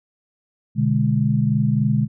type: chord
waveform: sine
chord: G# diminished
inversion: first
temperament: equal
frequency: 123.47 / 146.83 / 207.7 Hz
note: B2 / D3 / G#3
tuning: 0 / 0 / 0 cents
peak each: -20 dBFS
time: 0.75-2.08 s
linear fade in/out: 50 ms
effects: none